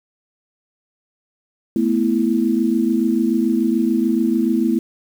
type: chord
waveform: sine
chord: A suspended second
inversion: none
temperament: equal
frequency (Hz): 220 / 246.9 / 329.6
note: A3 / B3 / E4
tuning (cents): 0 / 0 / 0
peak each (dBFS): -19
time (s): 1.76-4.79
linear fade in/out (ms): 2
effects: 7-bit